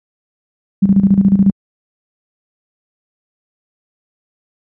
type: tone with tremolo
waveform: sine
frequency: 196 Hz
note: G3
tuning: in tune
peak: -5 dBFS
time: 0.82-1.51 s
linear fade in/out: 10 ms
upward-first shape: square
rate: 14 Hz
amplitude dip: 70%
effects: high-pass 60 Hz 12 dB/octave